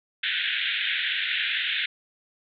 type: band-pass noise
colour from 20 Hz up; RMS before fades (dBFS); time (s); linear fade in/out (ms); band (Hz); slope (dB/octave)
white; -27; 0.23-1.86; 5; 1500 to 3700; 96
effects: none